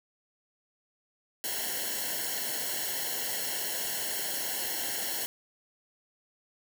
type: noise with comb filter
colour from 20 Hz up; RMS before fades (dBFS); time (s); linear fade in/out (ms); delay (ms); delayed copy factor
white; -33; 1.44-5.26; 0; 0.82; -0.9
effects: none